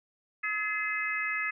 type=harmonic tone with a mistuned harmonic; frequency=426.9 Hz; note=G#4; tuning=48 cents sharp; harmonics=3 / 4 / 5 / 6; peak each=-37 / -34 / -32 / -36 dBFS; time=0.43-1.51 s; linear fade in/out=10 ms; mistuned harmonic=5; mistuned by=-60 cents; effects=none